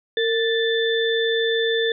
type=tone cluster; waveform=sine; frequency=456.8 / 1761 / 3535 Hz; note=A#4 / A6 / A7; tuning=-35 / +1 / +7 cents; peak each=-20 / -25 / -25 dBFS; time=0.17-1.92 s; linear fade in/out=2 ms; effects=none